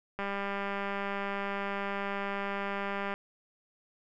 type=click train; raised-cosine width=0.5 ms; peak=-20 dBFS; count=588; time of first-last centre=0.19-3.14 s; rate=199 Hz; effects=none